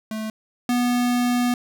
square tone pair in turn, 217.9 / 244.6 Hz, A3 / B3, -17 / -16 cents, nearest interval major second, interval 201 cents, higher second, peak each -27 / -19 dBFS, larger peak second, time 0.11-0.3 / 0.69-1.54 s, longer second, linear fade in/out 2 ms, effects none

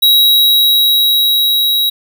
square tone with level ramp, 3852 Hz, B7, 44 cents flat, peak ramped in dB -6 to -11 dBFS, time 0.02-1.9 s, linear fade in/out 10 ms, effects none

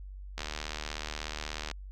click train, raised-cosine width 0.2 ms, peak -18 dBFS, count 103, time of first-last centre 0.38-1.713 s, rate 76.5 Hz, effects added 48 Hz sine -41 dBFS peak until 1.91 s

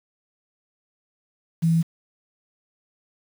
sine tone with quantisation, 164.81 Hz, E3, in tune, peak -16 dBFS, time 1.62-1.83 s, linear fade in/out 20 ms, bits 7, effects none

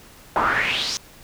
brown noise with band-pass filter sweep, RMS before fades -22 dBFS, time 0.36-0.97 s, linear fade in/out 0 ms, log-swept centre 940 to 5900 Hz, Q 4.9, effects pink hiss -47 dBFS RMS until 1.23 s

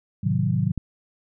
sine chord, A diminished seventh, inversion none, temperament equal with one note detuned, 108.17 / 130.81 / 155.56 / 185 Hz, A2 / C3 / Eb3 / Gb3, -29 / 0 / 0 / 0 cents, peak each -25 dBFS, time 0.23-0.72 s, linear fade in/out 10 ms
click, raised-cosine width 5 ms, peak -15 dBFS, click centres 0.777 s
effects none

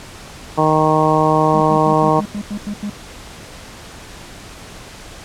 harmonic tone, 155.56 Hz, D#3, in tune, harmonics 1 / 2 / 3 / 4 / 5 / 6 / 7, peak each -19 / -19 / -19 / -19 / -19 / -19 / -19 dBFS, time 0.57-2.21 s, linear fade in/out 20 ms
triangle tone bursts, 206.1 Hz, G#3, 13 cents flat, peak -19 dBFS, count 9, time 1.54-2.898 s, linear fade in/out 2 ms, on 70 ms, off 91 ms
effects pink hiss -36 dBFS RMS until 5.24 s + low-pass 9000 Hz 12 dB/octave

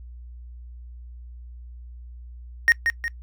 triangle tone with echo, 1859 Hz, A#6, 5 cents flat, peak -11 dBFS, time 2.68-2.72 s, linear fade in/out 0 ms, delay 180 ms, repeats 2, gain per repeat -6 dB, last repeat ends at 3.08 s, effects noise-tail reverb RT60 0.1 s tail -22 dB re dry + added 60 Hz sine -38 dBFS peak until 3.22 s

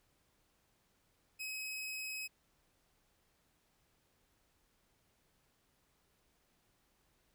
sawtooth tone, 2547 Hz, D#7, 40 cents sharp, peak -37 dBFS, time 1.39-2.28 s, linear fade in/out 20 ms, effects pink hiss -75 dBFS RMS until 7.34 s

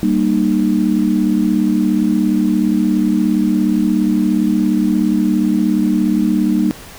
sine chord, Eb major, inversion first, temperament equal with one note detuned, 196 / 233.1 / 305.6 Hz, G3 / Bb3 / Eb4, 0 / 0 / -31 cents, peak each -16 dBFS, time 0.03-6.71 s, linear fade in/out 0 ms, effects pink hiss -36 dBFS RMS until 6.98 s

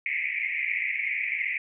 white band-pass noise, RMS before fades -29 dBFS, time 0.06-1.58 s, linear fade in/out 2 ms, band 2000 to 2400 Hz, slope 96 dB/octave, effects none

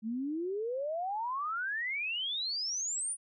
sine exponential sweep, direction up, 211.3 to 9820 Hz, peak -32 dBFS, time 0.02-3.17 s, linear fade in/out 50 ms, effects none

